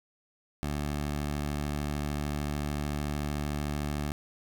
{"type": "tone", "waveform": "15% pulse", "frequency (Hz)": 73.4, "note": "D2", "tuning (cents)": 0, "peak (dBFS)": -24, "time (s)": [0.63, 4.12], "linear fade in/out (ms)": 0, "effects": []}